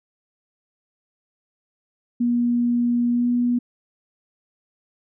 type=tone with pitch glide; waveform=sine; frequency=240 to 242.8 Hz; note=B3 to B3; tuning=-49 to -29 cents; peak=-17 dBFS; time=2.2-3.59 s; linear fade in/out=10 ms; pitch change=+20 cents; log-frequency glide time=3.11-3.28 s; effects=none